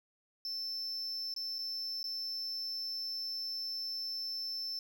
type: tone with dropouts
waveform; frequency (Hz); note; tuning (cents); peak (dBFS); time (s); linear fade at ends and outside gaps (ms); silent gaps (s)
triangle; 5310; E8; +12; -35; 0.45-4.79; 1; 1.34-1.363 / 1.584-1.589 / 2.03-2.041
effects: 11-bit